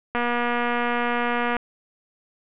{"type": "click train", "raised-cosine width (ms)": 0.5, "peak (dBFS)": -10, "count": 341, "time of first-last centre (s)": [0.15, 1.567], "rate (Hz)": 240, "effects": ["resampled to 8000 Hz", "8-bit"]}